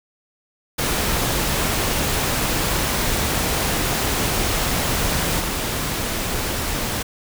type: noise with level steps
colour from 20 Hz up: pink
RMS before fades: -21 / -24 dBFS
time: 0.78-7.03 s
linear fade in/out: 10 ms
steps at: 5.39 s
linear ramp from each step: 20 ms
effects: none